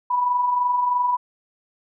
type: tone pair together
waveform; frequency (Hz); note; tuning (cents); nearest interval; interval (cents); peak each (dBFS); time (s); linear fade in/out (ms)
sine; 961.9 / 985; B5 / B5; -46 / -5; unison; 41; -29 / -18; 0.1-1.17; 10
effects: none